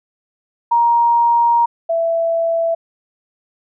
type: tone pair in turn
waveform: sine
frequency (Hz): 940 / 664.7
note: A#5 / E5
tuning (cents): +14 / +14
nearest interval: tritone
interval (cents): 600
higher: first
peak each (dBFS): -10 / -14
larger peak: first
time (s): 0.71-1.66 / 1.89-2.75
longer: first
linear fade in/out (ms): 10
effects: none